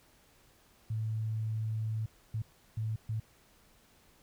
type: tone bursts at uneven times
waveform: sine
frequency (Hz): 110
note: A2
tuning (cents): 0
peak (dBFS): -31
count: 4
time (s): 0.9-2.06 / 2.34-2.42 / 2.77-2.96 / 3.09-3.2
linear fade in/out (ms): 5
effects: pink hiss -64 dBFS RMS until 4.22 s

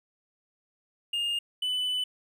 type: tone pair in turn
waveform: triangle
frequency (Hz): 2827 / 2996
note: F7 / F#7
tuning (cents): +20 / +21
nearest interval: minor second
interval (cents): 101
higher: second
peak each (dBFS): -25 / -25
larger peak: neither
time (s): 1.13-1.39 / 1.62-2.04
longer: second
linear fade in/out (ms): 5
effects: none

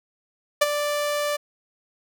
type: tone with ADSR envelope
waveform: sawtooth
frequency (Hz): 587.3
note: D5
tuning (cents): 0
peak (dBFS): -9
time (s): 0.61-1.37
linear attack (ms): 10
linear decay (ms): 28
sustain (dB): -10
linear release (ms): 14
effects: none

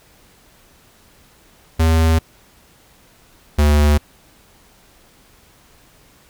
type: tone pair in turn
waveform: square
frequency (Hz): 80.9 / 74.01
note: E2 / D2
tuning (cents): -32 / +14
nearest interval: major second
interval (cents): 154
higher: first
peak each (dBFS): -12 / -11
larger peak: second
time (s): 1.79-2.19 / 3.58-3.98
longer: neither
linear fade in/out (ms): 10
effects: pink hiss -51 dBFS RMS until 6.29 s

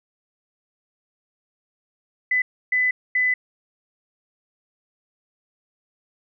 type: tone bursts at uneven times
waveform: sine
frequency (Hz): 2004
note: B6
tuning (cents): +25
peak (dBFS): -17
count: 3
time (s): 2.31-2.42 / 2.72-2.91 / 3.15-3.34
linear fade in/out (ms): 5
effects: none

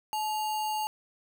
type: tone with sample-and-hold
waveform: sine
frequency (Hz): 859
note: A5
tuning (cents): -42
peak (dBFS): -28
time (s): 0.13-0.87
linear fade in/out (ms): 0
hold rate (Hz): 3675
effects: none

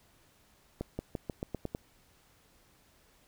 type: accelerating click train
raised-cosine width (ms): 2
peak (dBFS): -21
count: 8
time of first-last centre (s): 0.81-1.749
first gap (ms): 180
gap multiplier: 0.9
effects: pink hiss -65 dBFS RMS until 3.27 s

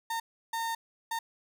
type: tone bursts at uneven times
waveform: 35% pulse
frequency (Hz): 913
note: A#5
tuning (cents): -36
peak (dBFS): -29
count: 3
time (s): 0.1-0.2 / 0.53-0.75 / 1.11-1.19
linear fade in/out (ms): 5
effects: none

